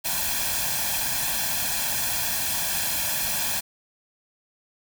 white noise with comb filter, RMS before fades -26 dBFS, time 0.04-3.61 s, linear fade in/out 20 ms, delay 1.2 ms, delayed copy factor +0.75, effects none

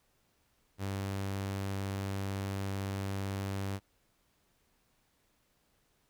sawtooth tone, 97.9 Hz, G2, 2 cents flat, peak -30 dBFS, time 0.78-3.8 s, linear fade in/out 50 ms, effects pink hiss -73 dBFS RMS until 6.09 s

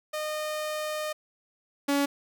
sawtooth tone pair in turn, 612 / 282.4 Hz, D#5 / C#4, -29 / +32 cents, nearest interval octave + minor second, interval 1339 cents, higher first, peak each -26 / -19 dBFS, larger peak second, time 0.13-1.13 / 1.88-2.06 s, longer first, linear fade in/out 10 ms, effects none

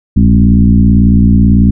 sine tone with frequency modulation, 140 Hz, C#3, 18 cents sharp, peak -3 dBFS, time 0.16-1.71 s, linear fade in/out 10 ms, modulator 58.2 Hz, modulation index 1.9, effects none

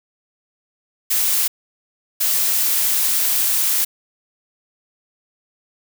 blue noise bursts at uneven times, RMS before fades -18 dBFS, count 2, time 1.1-1.48 / 2.2-3.85 s, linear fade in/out 10 ms, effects none

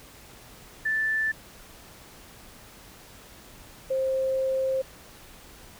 sine tone pair in turn, 1761 / 528.4 Hz, A6 / C5, +1 / +17 cents, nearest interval octave + major sixth, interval 2084 cents, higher first, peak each -23 / -23 dBFS, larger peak neither, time 0.85-1.32 / 3.9-4.82 s, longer second, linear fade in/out 10 ms, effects pink hiss -49 dBFS RMS until 5.79 s

